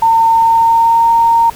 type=tone with pitch glide; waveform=sine; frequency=908 to 922.8 Hz; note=A#5 to A#5; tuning=-46 to -18 cents; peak=-6 dBFS; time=0.02-1.5 s; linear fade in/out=5 ms; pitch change=+28 cents; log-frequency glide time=0.28-1.11 s; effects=pink hiss -34 dBFS RMS until 1.55 s